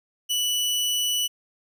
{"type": "tone", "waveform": "sawtooth", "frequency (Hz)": 2960, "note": "F#7", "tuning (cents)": 0, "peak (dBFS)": -19, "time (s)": [0.29, 1.28], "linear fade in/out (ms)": 20, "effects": []}